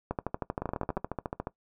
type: two click trains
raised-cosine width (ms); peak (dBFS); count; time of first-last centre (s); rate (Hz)
1; -16 / -18; 12 / 13; 0.11-0.969 / 0.62-1.471; 12.8 / 14.1
effects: noise-tail reverb RT60 0.1 s tail -19 dB re dry